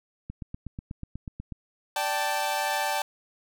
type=click train; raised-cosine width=5 ms; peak=-23 dBFS; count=11; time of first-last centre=0.3-1.522 s; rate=8.18 Hz
type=chord; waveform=sawtooth; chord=D suspended fourth; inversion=none; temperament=equal with one note detuned; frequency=587.3 / 778.6 / 880 Hz; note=D5 / G5 / A5; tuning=0 / -12 / 0 cents; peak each=-29 / -26 / -25 dBFS; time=1.96-3.02 s; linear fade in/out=2 ms
effects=none